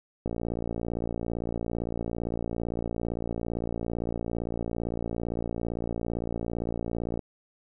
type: click train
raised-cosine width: 2 ms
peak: -18 dBFS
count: 401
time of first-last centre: 0.26-7.192 s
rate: 57.7 Hz
effects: none